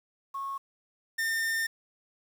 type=tone pair in turn; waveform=sine / 45% pulse; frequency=1096 / 1808.8 Hz; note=C#6 / A6; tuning=-20 / +47 cents; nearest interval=major sixth; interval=867 cents; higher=second; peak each=-32 / -27 dBFS; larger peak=second; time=0.34-0.58 / 1.18-1.67 s; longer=second; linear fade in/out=10 ms; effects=9-bit